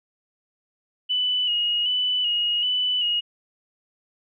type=tone with vibrato; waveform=sine; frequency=2933 Hz; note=F#7; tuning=16 cents flat; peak=-20 dBFS; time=1.09-3.21 s; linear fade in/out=20 ms; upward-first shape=square; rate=1.3 Hz; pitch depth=32 cents each way; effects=none